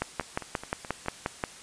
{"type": "two click trains", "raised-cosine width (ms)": 0.5, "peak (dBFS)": [-23, -12], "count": [5, 9], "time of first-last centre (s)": [[0.21, 1.061], [0.02, 1.438]], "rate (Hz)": [4.7, 5.64], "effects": ["white hiss -47 dBFS RMS until 1.62 s", "resampled to 22050 Hz"]}